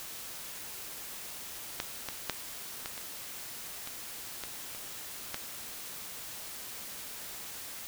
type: clicks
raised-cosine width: 0.2 ms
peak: -14 / -18 / -12 / -19 / -24 / -22 / -20 / -28 / -16 dBFS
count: 9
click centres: 1.801 / 2.087 / 2.297 / 2.859 / 2.978 / 3.874 / 4.437 / 4.749 / 5.344 s
effects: white hiss -43 dBFS RMS until 7.87 s